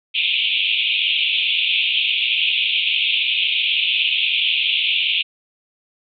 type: band-pass noise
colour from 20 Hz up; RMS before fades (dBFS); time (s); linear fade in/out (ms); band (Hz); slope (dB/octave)
pink; -19; 0.14-5.23; 20; 2400 to 3600; 96
effects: none